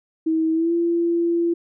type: tone with pitch glide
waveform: sine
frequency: 320.9 to 340 Hz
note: E4 to F4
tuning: -46 to -46 cents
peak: -17 dBFS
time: 0.26-1.54 s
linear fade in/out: 10 ms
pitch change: +100 cents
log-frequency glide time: 0.53-0.73 s
effects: none